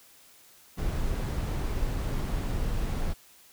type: noise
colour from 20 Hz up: brown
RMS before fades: -29 dBFS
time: 0.77-3.14 s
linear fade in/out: 20 ms
effects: white hiss -56 dBFS RMS until 3.52 s